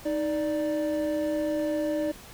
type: tone pair together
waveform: triangle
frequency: 311.1 / 588 Hz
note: D#4 / D5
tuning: 0 / +2 cents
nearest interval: major seventh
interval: 1102 cents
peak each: -26 dBFS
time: 0.05-2.12 s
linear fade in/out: 10 ms
effects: pink hiss -47 dBFS RMS until 2.33 s